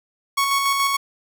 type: tone with tremolo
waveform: sawtooth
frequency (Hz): 1108.7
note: C#6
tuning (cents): 0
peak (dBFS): -13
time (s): 0.37-0.97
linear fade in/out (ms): 10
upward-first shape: square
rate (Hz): 7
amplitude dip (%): 30
effects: none